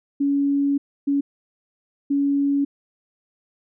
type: tone bursts at uneven times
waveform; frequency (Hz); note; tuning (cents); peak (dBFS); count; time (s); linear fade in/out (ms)
sine; 281.4; C#4; +26; -17; 3; 0.2-0.78 / 1.07-1.21 / 2.1-2.65; 10
effects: none